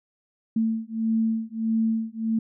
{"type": "beating tone pair", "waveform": "sine", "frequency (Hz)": [222.9, 224.5], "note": ["A3", "A3"], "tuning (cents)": [23, 35], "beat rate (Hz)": 1.6, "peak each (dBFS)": -25, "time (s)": [0.56, 2.39], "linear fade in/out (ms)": 5, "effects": []}